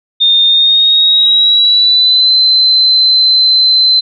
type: tone with pitch glide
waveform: sine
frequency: 3645 to 4068 Hz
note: A#7 to C8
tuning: -40 to -50 cents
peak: -5 dBFS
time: 0.2-4.01 s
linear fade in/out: 20 ms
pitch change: +190 cents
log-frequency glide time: 0.46-2.33 s
effects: none